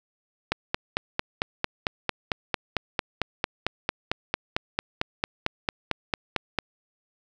click train, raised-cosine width 0.3 ms, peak -7 dBFS, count 28, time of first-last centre 0.52-6.587 s, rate 4.45 Hz, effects none

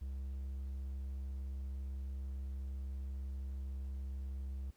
triangle tone, 66.9 Hz, C2, 39 cents sharp, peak -37 dBFS, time 0.01-4.71 s, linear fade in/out 10 ms, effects pink hiss -72 dBFS RMS until 4.76 s

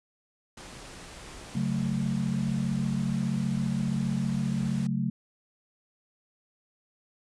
pink low-pass noise, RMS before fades -45 dBFS, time 0.57-4.87 s, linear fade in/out 5 ms, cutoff 9900 Hz, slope 48 dB/octave
sine chord, F# minor, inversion second, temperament equal, 138.59 / 185 / 220 Hz, C#3 / F#3 / A3, 0 / 0 / 0 cents, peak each -30 dBFS, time 1.55-5.1 s, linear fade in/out 5 ms
effects none

